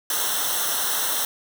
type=noise with comb filter; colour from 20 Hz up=white; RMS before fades=-24 dBFS; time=0.1-1.25 s; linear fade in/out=2 ms; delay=0.42 ms; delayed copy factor=-0.85; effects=none